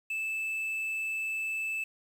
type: tone with quantisation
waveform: triangle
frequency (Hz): 2629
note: E7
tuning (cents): -5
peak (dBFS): -29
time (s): 0.1-1.84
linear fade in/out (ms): 5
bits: 9
effects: none